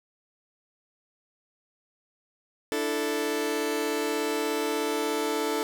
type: chord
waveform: sawtooth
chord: D suspended second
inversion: none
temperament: just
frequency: 293.7 / 330.4 / 440.5 Hz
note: D4 / E4 / A4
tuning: 0 / +4 / +2 cents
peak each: -28 / -29 / -24 dBFS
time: 2.72-5.63 s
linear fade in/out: 0 ms
effects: none